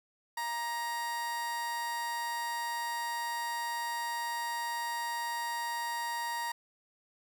30% pulse tone with amplitude modulation, 940 Hz, A#5, 14 cents sharp, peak -29 dBFS, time 0.37-6.52 s, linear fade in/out 5 ms, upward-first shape sine, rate 262 Hz, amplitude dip 35%, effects none

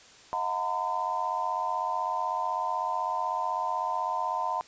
sine tone cluster, 634 / 722 / 916 / 1012 Hz, D#5 / F#5 / A#5 / B5, +32 / -43 / -31 / +42 cents, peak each -38 / -34 / -31 / -31 dBFS, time 0.33-4.61 s, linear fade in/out 0 ms, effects white hiss -53 dBFS RMS until 4.67 s + resampled to 16000 Hz

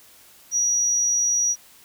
sine tone, 5790 Hz, F#8, 38 cents flat, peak -18 dBFS, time 0.51-1.56 s, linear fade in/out 50 ms, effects white hiss -51 dBFS RMS until 1.84 s

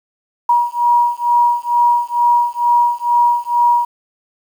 sine beating tone pair, 956 / 958.2 Hz, A#5 / A#5, +43 / +47 cents, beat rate 2.2 Hz, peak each -14 dBFS, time 0.49-3.85 s, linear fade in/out 5 ms, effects 7-bit

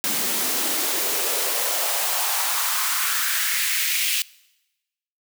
white noise with high-pass filter sweep, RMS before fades -23 dBFS, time 0.04-4.22 s, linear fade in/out 0 ms, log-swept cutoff 200 to 2700 Hz, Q 2.4, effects noise-tail reverb RT60 1.0 s tail -23 dB re dry

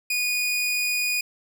sawtooth tone, 2463 Hz, D#7, 18 cents flat, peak -19 dBFS, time 0.1-1.21 s, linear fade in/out 5 ms, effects none

